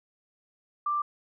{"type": "tone", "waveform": "sine", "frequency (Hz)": 1180, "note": "D6", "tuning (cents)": 8, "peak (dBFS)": -25, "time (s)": [0.86, 1.02], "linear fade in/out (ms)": 5, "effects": []}